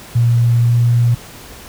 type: tone with pitch glide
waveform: sine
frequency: 118.4 to 119.29 Hz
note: A#2 to A#2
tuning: +27 to +40 cents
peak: -9 dBFS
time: 0.15-1.15 s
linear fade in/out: 10 ms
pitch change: +13 cents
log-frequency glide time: 0.61-0.76 s
effects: pink hiss -36 dBFS RMS until 1.68 s